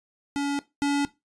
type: tone pair in turn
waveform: square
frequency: 283.5 / 284.7 Hz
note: C#4 / C#4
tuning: +39 / +46 cents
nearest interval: unison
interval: 7 cents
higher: second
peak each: -25 / -22 dBFS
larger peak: second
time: 0.36-0.59 / 0.82-1.05 s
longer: neither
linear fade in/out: 0 ms
effects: noise-tail reverb RT60 0.2 s tail -17 dB re dry + resampled to 22050 Hz